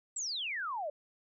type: exponential sweep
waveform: sine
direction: down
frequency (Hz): 7930 to 564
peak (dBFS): -34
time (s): 0.16-0.9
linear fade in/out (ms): 5
effects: none